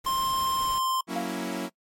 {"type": "noise", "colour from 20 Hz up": "pink", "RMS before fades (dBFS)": -41, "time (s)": [0.04, 0.79], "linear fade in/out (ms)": 10}
{"type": "tone with pitch glide", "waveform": "square", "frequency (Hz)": [1054, 1045.5], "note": ["C6", "C6"], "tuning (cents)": [12, -2], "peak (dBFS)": -25, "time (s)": [0.06, 1.01], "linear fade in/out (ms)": 5, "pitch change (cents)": -14, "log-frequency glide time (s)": [0.53, 0.89]}
{"type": "chord", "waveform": "sawtooth", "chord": "F# dominant seventh", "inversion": "none", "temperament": "equal", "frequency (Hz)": [185, 233.1, 277.2, 329.6], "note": ["F#3", "A#3", "C#4", "E4"], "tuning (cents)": [0, 0, 0, 0], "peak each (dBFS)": -31, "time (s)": [1.07, 1.7], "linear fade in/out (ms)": 50}
{"type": "tone with exponential decay", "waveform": "sine", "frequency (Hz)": 698.5, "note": "F5", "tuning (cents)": 0, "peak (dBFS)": -26, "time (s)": [1.16, 1.39], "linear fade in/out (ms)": 2, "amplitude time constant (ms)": 48}
{"effects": ["noise-tail reverb RT60 0.1 s tail -23 dB re dry", "MP3 64 kbps"]}